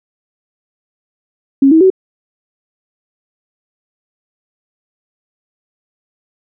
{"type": "tone with pitch steps", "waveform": "sine", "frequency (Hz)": [273.2, 321.2, 377.5], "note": ["C#4", "E4", "F#4"], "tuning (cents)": [-25, -45, 35], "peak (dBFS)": -4, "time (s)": [1.62, 1.902], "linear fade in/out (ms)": 5, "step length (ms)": 94, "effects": []}